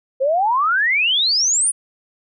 sine exponential sweep, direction up, 511 to 10000 Hz, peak -14 dBFS, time 0.2-1.72 s, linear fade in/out 20 ms, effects none

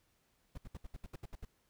brown noise bursts, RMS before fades -44 dBFS, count 10, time 0.55-1.451 s, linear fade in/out 5 ms, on 28 ms, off 69 ms, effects pink hiss -75 dBFS RMS until 1.69 s

